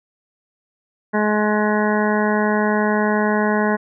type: harmonic tone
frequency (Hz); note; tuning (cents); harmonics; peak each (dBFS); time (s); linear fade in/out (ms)
211.3; G#3; +30; 1 / 2 / 3 / 4 / 5 / 7 / 8 / 9; -19 / -22 / -24 / -25 / -26 / -27 / -28 / -29; 1.13-3.77; 20
effects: none